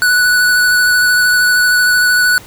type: tone with vibrato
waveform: square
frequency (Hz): 1480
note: F#6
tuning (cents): 0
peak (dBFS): -9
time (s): 0.02-2.38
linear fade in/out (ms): 0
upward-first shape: sine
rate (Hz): 13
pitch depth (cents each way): 14
effects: pink hiss -37 dBFS RMS until 2.46 s